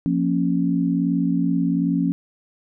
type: chord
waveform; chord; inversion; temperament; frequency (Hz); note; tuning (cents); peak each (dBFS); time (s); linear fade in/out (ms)
sine; Bb minor; second; equal with one note detuned; 174.61 / 233.1 / 275.7; F3 / Bb3 / Db4; 0 / 0 / -9; -21 / -25 / -21; 0.06-2.12; 0
effects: none